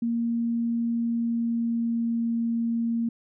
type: tone with pitch glide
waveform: sine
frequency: 233.1 to 231.5 Hz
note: A#3 to A#3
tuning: 0 to -12 cents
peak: -23 dBFS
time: 0.02-3.09 s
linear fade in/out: 5 ms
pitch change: -12 cents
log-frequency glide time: 0.95-2.33 s
effects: none